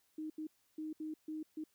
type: tone bursts at uneven times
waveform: sine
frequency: 311.1 Hz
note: D#4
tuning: in tune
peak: -39 dBFS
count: 6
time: 0.18-0.3 / 0.38-0.47 / 0.78-0.93 / 1-1.14 / 1.28-1.43 / 1.57-1.64 s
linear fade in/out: 5 ms
effects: white hiss -75 dBFS RMS until 1.74 s